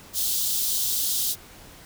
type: high-pass noise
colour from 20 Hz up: white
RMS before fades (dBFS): -25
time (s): 0.13-1.36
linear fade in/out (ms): 50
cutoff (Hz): 3200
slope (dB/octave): 48
effects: pink hiss -47 dBFS RMS until 1.85 s